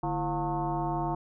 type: tone with frequency modulation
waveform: sine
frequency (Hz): 523.3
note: C5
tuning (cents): 0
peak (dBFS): -27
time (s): 0.03-1.15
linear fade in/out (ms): 5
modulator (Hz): 188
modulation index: 2.6
effects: none